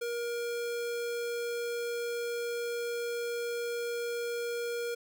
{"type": "tone", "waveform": "square", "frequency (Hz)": 473.5, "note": "A#4", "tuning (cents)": 27, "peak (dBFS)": -33, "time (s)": [0.01, 4.95], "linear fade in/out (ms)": 10, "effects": []}